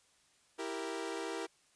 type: chord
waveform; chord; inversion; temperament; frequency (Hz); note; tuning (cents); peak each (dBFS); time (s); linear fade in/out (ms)
sawtooth; E diminished; none; equal; 329.6 / 392 / 466.2; E4 / G4 / Bb4; 0 / 0 / 0; -38 / -38 / -38; 0.58-1.47; 20
effects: white hiss -69 dBFS RMS until 1.75 s + resampled to 22050 Hz